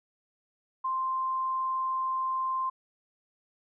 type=tone; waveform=sine; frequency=1046.5 Hz; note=C6; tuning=in tune; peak=-27 dBFS; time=0.84-2.7 s; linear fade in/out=10 ms; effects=none